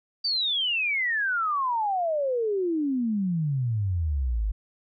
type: exponential sweep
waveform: sine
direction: down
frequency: 4699 to 48.46 Hz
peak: -23 dBFS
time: 0.24-4.52 s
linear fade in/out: 10 ms
effects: none